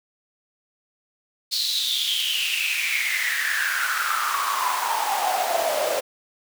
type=noise with high-pass filter sweep; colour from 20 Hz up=pink; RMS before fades=-24 dBFS; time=1.51-6.01 s; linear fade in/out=20 ms; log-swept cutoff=4300 to 550 Hz; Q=8.4; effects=none